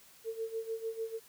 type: tone with tremolo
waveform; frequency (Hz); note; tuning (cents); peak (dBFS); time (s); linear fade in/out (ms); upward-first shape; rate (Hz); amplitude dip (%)
sine; 450; A4; +39; -32; 0.24-1.2; 50; sine; 6.7; 80
effects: white hiss -59 dBFS RMS until 1.28 s